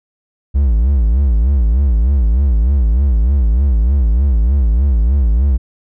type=tone with vibrato; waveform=triangle; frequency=61.74 Hz; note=B1; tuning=in tune; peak=-7 dBFS; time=0.54-5.58 s; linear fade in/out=20 ms; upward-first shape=sine; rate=3.3 Hz; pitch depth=250 cents each way; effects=none